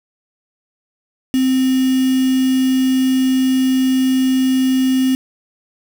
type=tone with quantisation; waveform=sine; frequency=260.5 Hz; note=C4; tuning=7 cents flat; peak=-12 dBFS; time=1.34-5.15 s; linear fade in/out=0 ms; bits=4; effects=none